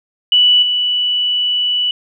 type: tone with level steps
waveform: sine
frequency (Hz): 2960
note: F#7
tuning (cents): 0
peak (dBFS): -7 / -13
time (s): 0.32-1.91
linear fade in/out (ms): 2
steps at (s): 0.62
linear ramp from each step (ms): 10
effects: none